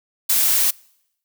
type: noise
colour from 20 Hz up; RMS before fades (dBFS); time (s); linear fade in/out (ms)
blue; -17; 0.29-0.71; 10
effects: noise-tail reverb RT60 0.8 s tail -26 dB re dry